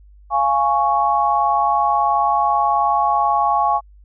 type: chord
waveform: sine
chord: Db major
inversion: first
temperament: just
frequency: 693 / 831.5 / 1108.7 Hz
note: F5 / Ab5 / Db6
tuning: -14 / +2 / 0 cents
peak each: -21 / -17 / -18 dBFS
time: 0.3-3.81 s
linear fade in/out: 50 ms
effects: added 50 Hz sine -43 dBFS peak until 4.04 s

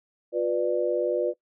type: chord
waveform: sine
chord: B diminished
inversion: second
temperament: just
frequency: 355.6 / 493.9 / 592.7 Hz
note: F4 / B4 / D5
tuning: +31 / 0 / +16 cents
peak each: -27 / -26 / -27 dBFS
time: 0.32-1.34 s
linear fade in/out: 50 ms
effects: noise-tail reverb RT60 0.1 s tail -21 dB re dry

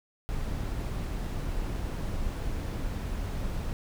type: noise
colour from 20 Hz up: brown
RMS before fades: -32 dBFS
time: 0.29-3.73 s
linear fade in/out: 0 ms
effects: none

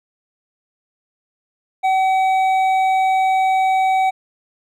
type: tone with hard clipping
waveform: sine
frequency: 760 Hz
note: F#5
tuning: 46 cents sharp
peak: -15 dBFS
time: 1.83-4.11 s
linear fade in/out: 20 ms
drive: 7 dB
effects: none

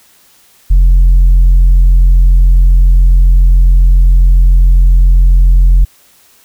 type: tone with tanh clipping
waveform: sine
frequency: 43.65 Hz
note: F1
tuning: in tune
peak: -3 dBFS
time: 0.7-5.85 s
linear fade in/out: 10 ms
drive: 2 dB
effects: white hiss -46 dBFS RMS until 6.44 s

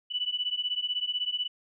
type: beating tone pair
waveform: sine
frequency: 2960 / 2976 Hz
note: F#7 / F#7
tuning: 0 / +9 cents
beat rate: 16 Hz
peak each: -31 dBFS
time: 0.1-1.48 s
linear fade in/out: 20 ms
effects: none

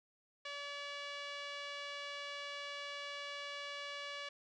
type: tone with low-pass filter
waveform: 5% pulse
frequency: 572 Hz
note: D5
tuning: 46 cents flat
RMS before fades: -45 dBFS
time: 0.45-4.29 s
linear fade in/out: 5 ms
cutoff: 3100 Hz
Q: 1
effects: none

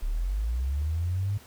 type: linear sweep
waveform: sine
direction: up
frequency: 32.7 to 103.8 Hz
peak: -25 dBFS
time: 0.02-1.38 s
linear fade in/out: 10 ms
effects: pink hiss -52 dBFS RMS until 1.46 s

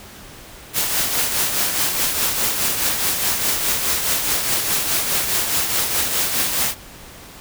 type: noise with tremolo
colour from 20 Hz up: white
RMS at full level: -18 dBFS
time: 0.73-6.75 s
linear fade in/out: 50 ms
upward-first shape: triangle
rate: 4.8 Hz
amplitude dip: 50%
effects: pink hiss -40 dBFS RMS until 7.4 s

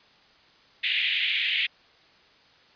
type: band-pass noise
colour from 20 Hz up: white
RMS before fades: -26 dBFS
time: 0.83-1.67 s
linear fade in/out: 10 ms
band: 2000 to 3400 Hz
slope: 48 dB/octave
effects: white hiss -57 dBFS RMS until 2.75 s + resampled to 11025 Hz

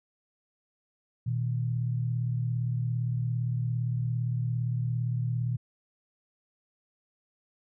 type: tone pair together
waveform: sine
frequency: 119.87 / 157.4 Hz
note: A#2 / D#3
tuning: +49 / +20 cents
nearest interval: perfect fourth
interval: 471 cents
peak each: -27 / -34 dBFS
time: 1.26-5.57 s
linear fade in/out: 10 ms
effects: none

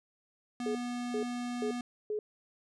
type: tone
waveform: square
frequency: 243.6 Hz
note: B3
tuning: 24 cents flat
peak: -35 dBFS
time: 0.6-1.81 s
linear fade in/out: 2 ms
type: tone bursts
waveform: sine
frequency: 423.2 Hz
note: G#4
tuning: 33 cents sharp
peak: -31 dBFS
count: 4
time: 0.66-2.19 s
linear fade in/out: 2 ms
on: 90 ms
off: 390 ms
effects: resampled to 22050 Hz

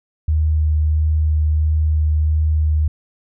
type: tone with vibrato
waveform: sine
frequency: 77.2 Hz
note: D#2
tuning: 13 cents flat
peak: -13 dBFS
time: 0.28-2.88 s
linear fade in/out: 5 ms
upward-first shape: sine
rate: 1.5 Hz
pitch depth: 11 cents each way
effects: none

